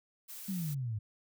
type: noise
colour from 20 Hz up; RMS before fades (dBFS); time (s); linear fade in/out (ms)
blue; -46; 0.28-0.75; 20
type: exponential sweep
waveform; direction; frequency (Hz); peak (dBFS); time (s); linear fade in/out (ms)
sine; down; 201.1 to 101.9; -33; 0.48-0.99; 10
effects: none